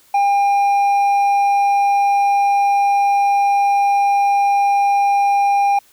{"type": "tone with hard clipping", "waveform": "triangle", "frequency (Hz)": 803, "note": "G5", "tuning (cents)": 41, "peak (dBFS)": -13, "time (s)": [0.14, 5.79], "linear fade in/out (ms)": 5, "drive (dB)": 7, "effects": ["white hiss -52 dBFS RMS until 5.92 s"]}